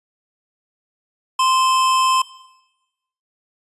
square tone pair together, 1041.2 / 2607 Hz, C6 / E7, -9 / -20 cents, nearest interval octave + major third, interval 1589 cents, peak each -15 / -27 dBFS, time 1.39-2.22 s, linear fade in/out 5 ms, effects noise-tail reverb RT60 1.0 s tail -18 dB re dry + resampled to 24000 Hz

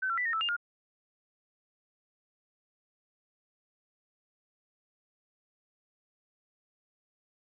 sine tone with pitch steps, 1527 / 1356 / 1978 / 1843 / 1317 / 2810 / 1417 Hz, G6 / E6 / B6 / A#6 / E6 / F7 / F6, -46 / +49 / +2 / -20 / -2 / +10 / +25 cents, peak -28 dBFS, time 0.02-0.566 s, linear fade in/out 10 ms, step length 78 ms, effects none

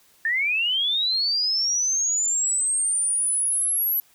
sine linear sweep, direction up, 1760 to 11840 Hz, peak -20 dBFS, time 0.25-4 s, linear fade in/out 2 ms, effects white hiss -58 dBFS RMS until 4.14 s

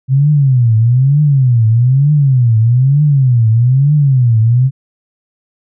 sine tone with vibrato, 128.7 Hz, C3, 28 cents flat, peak -6 dBFS, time 0.08-4.71 s, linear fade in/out 50 ms, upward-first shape triangle, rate 1.1 Hz, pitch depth 290 cents each way, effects none

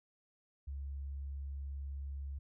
sine tone, 69.4 Hz, C#2, 3 cents sharp, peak -39 dBFS, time 0.67-2.39 s, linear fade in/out 10 ms, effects none

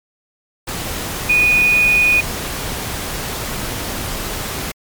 sine tone in noise, 2475 Hz, D#7, 10 cents flat, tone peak -10 dBFS, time 1.29-2.21 s, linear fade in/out 10 ms, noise pink, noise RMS -24 dBFS, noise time 0.67-4.72 s, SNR +11 dB, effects MP3 96 kbps

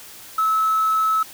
sine tone with quantisation, 1300 Hz, E6, 24 cents flat, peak -16 dBFS, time 0.38-1.23 s, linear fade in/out 5 ms, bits 6, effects white hiss -41 dBFS RMS until 1.33 s

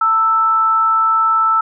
sine tone pair together, 900.6 / 1319 Hz, A5 / E6, +40 / +1 cents, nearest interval perfect fifth, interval 661 cents, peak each -21 / -11 dBFS, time 0.01-1.61 s, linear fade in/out 5 ms, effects none

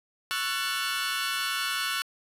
20% pulse chord, F# minor seventh, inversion second, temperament equal with one note detuned, 1108.7 / 1349.3 / 1480 / 1760 Hz, C#6 / E6 / F#6 / A6, 0 / +40 / 0 / 0 cents, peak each -30 / -28 / -26 / -31 dBFS, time 0.31-2.02 s, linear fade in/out 0 ms, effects resampled to 32000 Hz + 8-bit

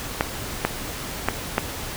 clicks, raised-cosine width 0.5 ms, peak -3 dBFS, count 4, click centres 0.209 / 0.65 / 1.286 / 1.581 s, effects pink hiss -32 dBFS RMS until 1.96 s

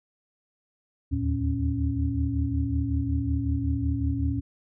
sine tone cluster, 75.6 / 81 / 113.7 / 275.7 Hz, D#2 / E2 / A#2 / C#4, -49 / -30 / -43 / -9 cents, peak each -29 dBFS, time 1.11-4.41 s, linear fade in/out 20 ms, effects none

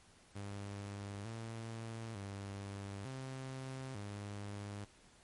sawtooth tone with pitch steps, 100.8 / 113.3 / 99.5 / 131.9 / 102.1 Hz, G2 / A#2 / G2 / C3 / G#2, +49 / -49 / +26 / +14 / -29 cents, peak -39 dBFS, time 0.35-4.85 s, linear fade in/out 10 ms, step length 900 ms, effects pink hiss -64 dBFS RMS until 5.23 s + MP3 48 kbps

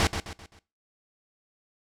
pink noise with echo, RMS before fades -22 dBFS, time 0-0.07 s, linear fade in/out 0 ms, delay 130 ms, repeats 4, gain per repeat -8 dB, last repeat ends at 0.59 s, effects noise-tail reverb RT60 0.3 s tail -19 dB re dry + low-pass 7000 Hz 12 dB/octave

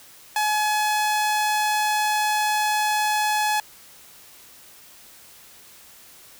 sawtooth tone, 848 Hz, G#5, 36 cents sharp, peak -16 dBFS, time 0.36-3.6 s, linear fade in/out 2 ms, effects white hiss -48 dBFS RMS until 6.39 s

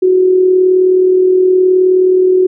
sine tone with amplitude modulation, 370 Hz, F#4, in tune, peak -4 dBFS, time 0.02-2.47 s, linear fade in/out 10 ms, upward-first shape sine, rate 39.1 Hz, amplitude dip 40%, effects none

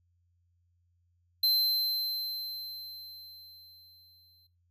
square tone with exponential decay, 4100 Hz, C8, 36 cents flat, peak -23 dBFS, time 1.43-4.47 s, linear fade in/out 5 ms, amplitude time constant 660 ms, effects noise-tail reverb RT60 0.3 s tail -22 dB re dry + added 87 Hz sine -68 dBFS peak until 4.7 s

